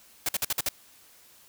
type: noise bursts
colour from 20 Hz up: white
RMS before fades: -27 dBFS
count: 6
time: 0.26-0.688 s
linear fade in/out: 2 ms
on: 28 ms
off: 52 ms
effects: white hiss -56 dBFS RMS until 1.48 s